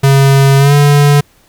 square tone with pitch glide, 137.1 to 144.58 Hz, C#3 to D3, -19 to -27 cents, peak -5 dBFS, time 0.03-1.21 s, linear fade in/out 10 ms, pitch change +92 cents, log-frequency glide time 0.58-0.74 s, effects pink hiss -49 dBFS RMS until 1.48 s

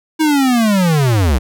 square linear sweep, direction down, 320 to 57.4 Hz, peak -11 dBFS, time 0.19-1.39 s, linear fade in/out 20 ms, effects none

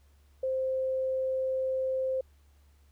sine tone, 523.3 Hz, C5, in tune, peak -27 dBFS, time 0.43-2.21 s, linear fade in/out 5 ms, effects added 71 Hz sine -58 dBFS peak until 2.91 s + pink hiss -70 dBFS RMS until 2.91 s

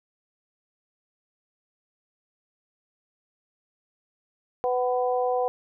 harmonic tone, 249.7 Hz, B3, 19 cents sharp, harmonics 2 / 3 / 4, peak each -24 / -26 / -34 dBFS, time 4.64-5.48 s, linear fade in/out 0 ms, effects none

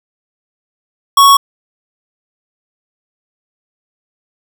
square tone, 1111 Hz, C#6, 4 cents sharp, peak -4 dBFS, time 1.17-1.37 s, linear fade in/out 5 ms, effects none

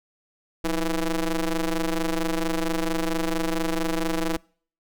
sawtooth ring-modulated tone, 166.2 Hz, E3, 15 cents sharp, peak -16 dBFS, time 0.64-4.37 s, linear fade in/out 5 ms, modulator 154 Hz, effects noise-tail reverb RT60 0.5 s tail -26 dB re dry

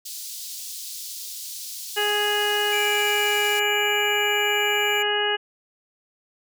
pink high-pass noise, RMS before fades -35 dBFS, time 0.05-3.6 s, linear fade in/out 10 ms, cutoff 4100 Hz, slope 24 dB/octave
harmonic tone, 415.3 Hz, G#4, in tune, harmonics 1 / 2 / 3 / 4 / 5 / 6 / 7, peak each -26 / -28 / -35 / -26 / -35 / -35 / -25 dBFS, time 1.96-5.37 s, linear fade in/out 20 ms
square tone, 2346 Hz, D7, 2 cents flat, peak -27 dBFS, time 2.72-5.03 s, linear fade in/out 10 ms
effects none

